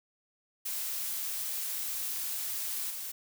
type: noise with level steps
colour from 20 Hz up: blue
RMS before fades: -35 / -39 dBFS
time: 0.65-3.12 s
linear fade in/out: 10 ms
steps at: 2.9 s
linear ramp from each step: 5 ms
effects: none